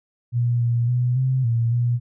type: tone with pitch steps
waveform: sine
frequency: 120.1 / 118.6 / 123.4 / 130.4 / 116.3 / 120.5 Hz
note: B2 / A#2 / B2 / C3 / A#2 / B2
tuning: -48 / +30 / -1 / -5 / -4 / -42 cents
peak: -17 dBFS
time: 0.32-2 s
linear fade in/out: 50 ms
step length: 280 ms
effects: none